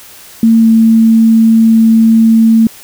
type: tone with pitch glide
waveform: sine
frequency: 226.4 to 224.8 Hz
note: A3 to A3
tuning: +50 to +37 cents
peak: -3 dBFS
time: 0.43-2.67 s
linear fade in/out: 2 ms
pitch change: -13 cents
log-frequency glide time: 0.61-0.67 s
effects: white hiss -35 dBFS RMS until 2.83 s